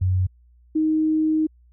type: tone pair in turn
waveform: sine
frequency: 92.5 / 312.8 Hz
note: F#2 / D#4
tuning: 0 / +9 cents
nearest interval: octave + major sixth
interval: 2109 cents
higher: second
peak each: -17 dBFS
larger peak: neither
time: 0.01-0.27 / 0.75-1.47 s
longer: second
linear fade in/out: 10 ms
effects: added 60 Hz sine -51 dBFS peak until 1.72 s